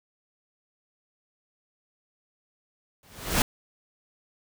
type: noise with exponential growth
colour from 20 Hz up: pink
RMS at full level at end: -19 dBFS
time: 3.03-3.42 s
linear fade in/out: 2 ms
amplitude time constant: 83 ms
effects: none